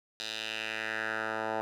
10% pulse tone with band-pass filter sweep, 110 Hz, A2, in tune, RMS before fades -35 dBFS, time 0.2-1.61 s, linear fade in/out 0 ms, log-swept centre 4100 to 890 Hz, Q 2.4, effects none

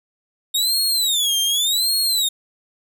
sawtooth tone with vibrato, 3700 Hz, A#7, 14 cents flat, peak -14 dBFS, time 0.54-2.29 s, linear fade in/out 10 ms, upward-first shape sine, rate 0.87 Hz, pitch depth 260 cents each way, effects none

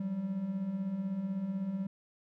triangle beating tone pair, 178.1 / 194.1 Hz, F3 / G3, +34 / -17 cents, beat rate 16 Hz, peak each -39 / -31 dBFS, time 0-1.87 s, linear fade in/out 5 ms, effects none

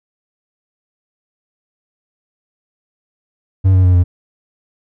triangle tone with pitch steps, 95 / 92.83 / 90.71 / 88.64 Hz, F#2 / F#2 / F#2 / F2, +46 / +6 / -34 / +26 cents, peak -5 dBFS, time 3.64-4.04 s, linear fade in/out 20 ms, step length 100 ms, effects none

